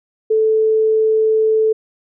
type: tone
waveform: sine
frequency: 438.2 Hz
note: A4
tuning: 7 cents flat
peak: -11 dBFS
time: 0.3-1.73 s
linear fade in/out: 10 ms
effects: none